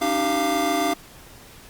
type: tone cluster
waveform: square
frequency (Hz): 280.9 / 308 / 386.2 / 692 / 1191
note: C#4 / D#4 / G4 / F5 / D6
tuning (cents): +23 / -17 / -26 / -16 / +24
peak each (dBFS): -29 / -27 / -30 / -24 / -31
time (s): 0.01-0.94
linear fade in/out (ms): 10
effects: pink hiss -46 dBFS RMS until 1.69 s + Opus 48 kbps